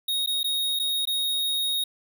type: tone with dropouts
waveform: square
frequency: 3749 Hz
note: A#7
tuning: 9 cents sharp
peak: -24 dBFS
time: 0.08-1.84 s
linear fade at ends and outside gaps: 5 ms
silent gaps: 0.262-0.272 / 0.432-0.442 / 0.791-0.796 / 1.054-1.072 s
effects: none